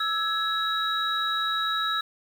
sine tone cluster, 1315 / 1676 / 3843 Hz, E6 / G#6 / B7, -5 / +15 / -48 cents, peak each -27 / -31 / -28 dBFS, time 0-2.01 s, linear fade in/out 5 ms, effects 8-bit

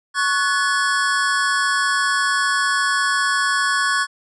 square chord, F# minor, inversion second, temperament equal with one note detuned, 1108.7 / 1480 / 1714.8 Hz, C#6 / F#6 / A6, 0 / 0 / -45 cents, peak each -22 dBFS, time 0.14-4.07 s, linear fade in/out 50 ms, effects resampled to 24000 Hz

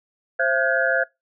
sine tone cluster, 528 / 671 / 1437 / 1550 / 1676 Hz, C5 / E5 / F6 / G6 / G#6, +16 / +31 / +49 / -20 / +15 cents, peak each -24 dBFS, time 0.39-1.04 s, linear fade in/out 10 ms, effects noise-tail reverb RT60 0.2 s tail -24 dB re dry

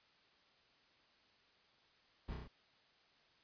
brown noise with echo, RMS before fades -43 dBFS, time 2.28-2.35 s, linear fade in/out 10 ms, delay 32 ms, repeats 4, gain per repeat -2 dB, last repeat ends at 2.478 s, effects white hiss -70 dBFS RMS until 3.43 s + resampled to 11025 Hz

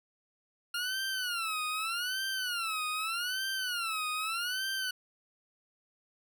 20% pulse tone with vibrato, 1395 Hz, F6, 2 cents flat, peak -27 dBFS, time 0.74-4.91 s, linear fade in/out 5 ms, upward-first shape sine, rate 0.82 Hz, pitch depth 200 cents each way, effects none

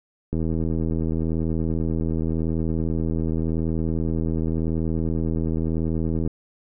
click train, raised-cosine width 3 ms, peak -13 dBFS, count 482, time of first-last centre 0.33-6.276 s, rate 80.9 Hz, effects none

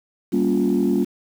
sine chord, G half-diminished seventh, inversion none, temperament just, 196 / 235.2 / 282.2 / 352.8 Hz, G3 / Bb3 / Db4 / F4, 0 / +16 / +31 / +18 cents, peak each -21 dBFS, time 0.32-1.05 s, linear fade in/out 20 ms, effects tanh soft clip ceiling -10 dBFS + 7-bit

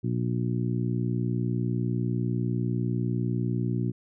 harmonic tone, 60 Hz, B1, 49 cents flat, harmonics 2 / 3 / 4 / 5 / 6, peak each -27 / -31 / -33 / -35 / -37 dBFS, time 0.03-3.92 s, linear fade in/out 20 ms, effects none

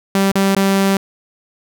sawtooth tone with dropouts, 195.2 Hz, G3, 7 cents flat, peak -8 dBFS, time 0.15-0.97 s, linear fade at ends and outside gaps 2 ms, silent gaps 0.317-0.355 / 0.549-0.565 s, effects none

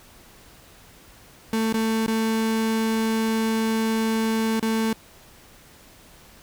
35% pulse tone with dropouts, 222.7 Hz, A3, 21 cents sharp, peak -19 dBFS, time 1.53-4.93 s, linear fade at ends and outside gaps 2 ms, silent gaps 1.726-1.741 / 2.063-2.079 / 4.597-4.626 s, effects pink hiss -50 dBFS RMS until 6.42 s

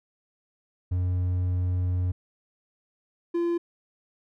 triangle tone pair in turn, 90.3 / 342.5 Hz, F#2 / F4, -42 / -34 cents, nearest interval octave + major seventh, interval 2308 cents, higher second, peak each -21 dBFS, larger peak neither, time 0.91-2.12 / 3.34-3.58 s, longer first, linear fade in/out 10 ms, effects none

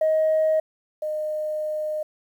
sine tone pair in turn, 629 / 613.2 Hz, D#5 / D#5, +19 / -25 cents, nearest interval unison, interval 44 cents, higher first, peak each -16 / -24 dBFS, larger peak first, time 0.01-0.6 / 1.02-2.03 s, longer second, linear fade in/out 5 ms, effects tanh soft clip ceiling -14 dBFS + 9-bit

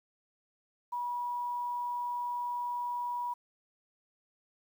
sine tone with quantisation, 970 Hz, B5, 31 cents flat, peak -32 dBFS, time 0.92-3.34 s, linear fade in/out 10 ms, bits 10, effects none

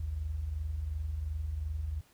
sine tone pair together, 55 / 77.78 Hz, A1 / D#2, 0 / 0 cents, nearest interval tritone, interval 600 cents, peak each -40 / -33 dBFS, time 0-2.01 s, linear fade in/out 5 ms, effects pink hiss -64 dBFS RMS until 2.13 s

